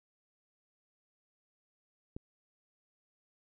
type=click; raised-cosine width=3 ms; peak=-28 dBFS; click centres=2.165 s; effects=none